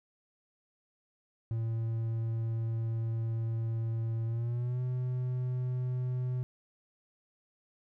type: tone with pitch glide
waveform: triangle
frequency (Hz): 113.6 to 126.05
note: A#2 to B2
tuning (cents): -44 to +36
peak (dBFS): -28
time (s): 1.51-6.43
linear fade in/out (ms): 0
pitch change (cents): +180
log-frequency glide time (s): 4.26-4.81
effects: none